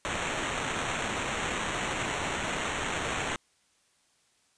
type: noise with sample-and-hold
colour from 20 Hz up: white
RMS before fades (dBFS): -32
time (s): 0.05-3.36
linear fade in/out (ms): 0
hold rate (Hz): 4900
effects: white hiss -68 dBFS RMS until 4.57 s + resampled to 22050 Hz